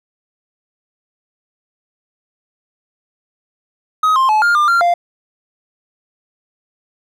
triangle tone with pitch steps, 1262 / 1054 / 859 / 1407 / 1199 / 1383 / 696 Hz, D#6 / C6 / A5 / F6 / D6 / F6 / F5, +24 / +12 / -42 / +12 / +36 / -17 / -6 cents, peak -8 dBFS, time 4.03-4.94 s, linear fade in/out 5 ms, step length 130 ms, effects none

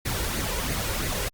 pink noise with flanger, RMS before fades -28 dBFS, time 0.05-1.29 s, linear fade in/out 10 ms, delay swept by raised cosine 0.45 to 2.15 ms, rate 3 Hz, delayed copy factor +0.55, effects Opus 48 kbps

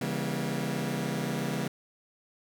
sawtooth chord, C# diminished seventh, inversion none, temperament just, 138.59 / 166.31 / 199.57 / 239.5 Hz, C#3 / E3 / G3 / Bb3, 0 / +16 / +31 / +47 cents, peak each -31 dBFS, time 0.01-1.68 s, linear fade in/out 5 ms, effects none

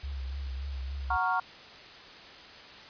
sine tone with vibrato, 67.5 Hz, C#2, 45 cents flat, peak -33 dBFS, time 0.03-1.17 s, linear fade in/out 10 ms, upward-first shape triangle, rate 3.5 Hz, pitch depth 76 cents each way
sine chord, Gb major seventh, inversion none, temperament equal, 740 / 932.3 / 1108.7 / 1396.9 Hz, Gb5 / Bb5 / Db6 / F6, 0 / 0 / 0 / 0 cents, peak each -31 dBFS, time 1.1-1.4 s, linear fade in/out 5 ms
effects white hiss -48 dBFS RMS until 2.89 s + resampled to 11025 Hz

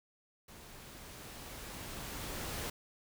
pink noise with level ramp, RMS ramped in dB -54 to -39 dBFS, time 0.48-2.7 s, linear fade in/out 5 ms, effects none

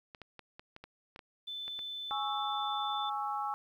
clicks, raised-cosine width 0.3 ms, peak -31 dBFS, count 10, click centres 0.148 / 0.217 / 0.393 / 0.595 / 0.764 / 0.84 / 1.161 / 1.192 / 1.68 / 1.791 s
sine tone, 3520 Hz, A7, in tune, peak -38 dBFS, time 1.47-3.1 s, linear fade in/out 10 ms
sine chord, C# minor, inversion second, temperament equal, 830.6 / 1108.7 / 1318.5 Hz, G#5 / C#6 / E6, 0 / 0 / 0 cents, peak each -35 / -39 / -38 dBFS, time 2.11-3.54 s, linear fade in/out 0 ms
effects 11-bit

